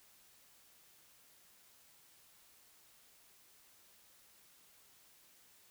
silence, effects white hiss -65 dBFS RMS until 5.7 s

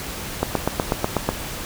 click train, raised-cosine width 1 ms, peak -4 dBFS, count 8, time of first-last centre 0.43-1.29 s, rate 8.14 Hz, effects pink hiss -31 dBFS RMS until 1.65 s

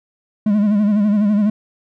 triangle tone with vibrato, 207.7 Hz, G#3, in tune, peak -10 dBFS, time 0.46-1.5 s, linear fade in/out 5 ms, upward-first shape sine, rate 12 Hz, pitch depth 68 cents each way, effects none

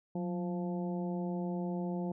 harmonic tone with a mistuned harmonic, 174.61 Hz, F3, in tune, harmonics 1 / 2 / 3 / 4 / 5, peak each -34 / -40 / -44 / -46 / -48 dBFS, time 0.15-2.12 s, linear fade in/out 5 ms, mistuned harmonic 1, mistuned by +60 cents, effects none

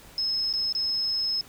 sine tone with dropouts, 5180 Hz, E8, 31 cents flat, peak -24 dBFS, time 0.18-1.41 s, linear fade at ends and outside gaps 1 ms, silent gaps 0.528-0.537 / 0.725-0.75 s, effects pink hiss -50 dBFS RMS until 1.48 s

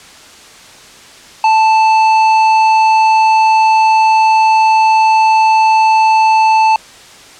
sine tone with tanh clipping, 880 Hz, A5, in tune, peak -8 dBFS, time 1.44-6.76 s, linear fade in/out 2 ms, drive 11 dB, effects white hiss -37 dBFS RMS until 7.39 s + low-pass 7000 Hz 12 dB/octave

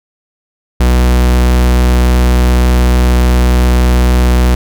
45% pulse tone, 61.74 Hz, B1, in tune, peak -6 dBFS, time 0.8-4.55 s, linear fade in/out 5 ms, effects none

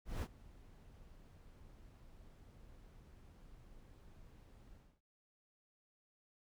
brown noise with ADSR envelope, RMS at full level -36 dBFS, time 0.05-5.01 s, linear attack 170 ms, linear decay 55 ms, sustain -23 dB, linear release 260 ms, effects none

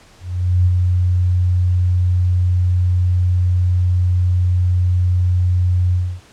sine tone with ADSR envelope, 90 Hz, F#2, 47 cents flat, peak -9 dBFS, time 0.2-6.21 s, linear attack 460 ms, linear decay 37 ms, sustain -3 dB, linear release 280 ms, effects pink hiss -47 dBFS RMS until 6.32 s + low-pass 8000 Hz 12 dB/octave

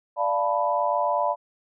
sine chord, B half-diminished seventh, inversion first, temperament equal with one note detuned, 587.3 / 692.4 / 880 / 987.8 Hz, D5 / F5 / A5 / B5, 0 / -15 / 0 / 0 cents, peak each -26 / -27 / -28 / -25 dBFS, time 0.16-1.36 s, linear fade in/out 50 ms, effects none

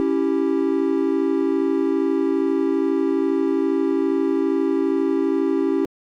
triangle chord, C# diminished, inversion none, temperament equal, 277.2 / 329.6 / 392 Hz, C#4 / E4 / G4, 0 / 0 / 0 cents, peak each -20 dBFS, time 0-5.85 s, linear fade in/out 0 ms, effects Opus 48 kbps

